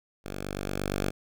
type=tone with level ramp; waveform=5% pulse; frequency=48.6 Hz; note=G1; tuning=14 cents flat; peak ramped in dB=-25 to -15 dBFS; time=0.24-1.11 s; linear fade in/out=20 ms; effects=none